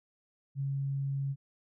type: tone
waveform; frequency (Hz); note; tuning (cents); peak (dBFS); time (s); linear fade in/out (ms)
sine; 137.9; C#3; -9; -30; 0.55-1.36; 50
effects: none